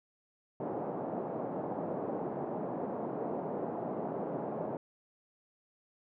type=band-pass noise; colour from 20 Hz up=white; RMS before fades=-37 dBFS; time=0.6-4.77 s; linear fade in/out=2 ms; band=150 to 740 Hz; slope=24 dB/octave; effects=none